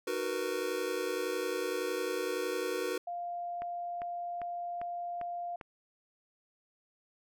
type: chord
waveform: square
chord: B major seventh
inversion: first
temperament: just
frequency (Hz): 308.7 / 370.4 / 463 / 493.9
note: D#4 / F#4 / A#4 / B4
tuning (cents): -14 / +2 / -12 / 0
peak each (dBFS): -43 / -37 / -38 / -38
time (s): 0.07-2.98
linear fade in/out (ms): 5
type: tone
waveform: sine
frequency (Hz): 698.5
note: F5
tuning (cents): 0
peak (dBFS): -35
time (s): 3.07-5.56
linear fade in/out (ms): 5
type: click train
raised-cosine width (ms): 0.5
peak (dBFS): -29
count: 6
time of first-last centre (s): 3.62-5.612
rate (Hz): 2.51
effects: none